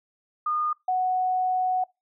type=tone pair in turn; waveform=sine; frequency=1221 / 739.7 Hz; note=D#6 / F#5; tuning=-33 / -1 cents; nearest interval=major sixth; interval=868 cents; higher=first; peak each=-23 / -21 dBFS; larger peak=second; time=0.46-0.73 / 0.88-1.84 s; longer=second; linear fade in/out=5 ms; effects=noise-tail reverb RT60 0.2 s tail -23 dB re dry